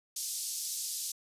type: band-pass noise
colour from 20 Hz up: pink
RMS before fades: -37 dBFS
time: 0.16-1.12 s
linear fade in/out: 5 ms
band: 4800 to 13000 Hz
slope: 24 dB/octave
effects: resampled to 32000 Hz